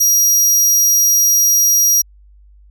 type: tone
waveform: sawtooth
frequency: 5730 Hz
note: F8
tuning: 44 cents sharp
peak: -7 dBFS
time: 0-2.02 s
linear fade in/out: 10 ms
effects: added 50 Hz sine -42 dBFS peak until 2.7 s